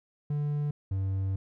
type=tone pair in turn; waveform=triangle; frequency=146.83 / 96.25 Hz; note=D3 / G2; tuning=0 / -31 cents; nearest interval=perfect fifth; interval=731 cents; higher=first; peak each=-25 dBFS; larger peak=neither; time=0.3-0.71 / 0.91-1.36 s; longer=second; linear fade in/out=5 ms; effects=none